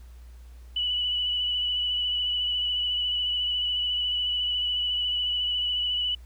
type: tone with vibrato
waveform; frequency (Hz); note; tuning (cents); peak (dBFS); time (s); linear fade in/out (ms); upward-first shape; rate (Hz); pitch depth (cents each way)
sine; 2960; F#7; 0; -24; 0.76-6.15; 5; sine; 14; 20
effects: added 60 Hz sine -43 dBFS peak until 6.25 s + pink hiss -61 dBFS RMS until 6.25 s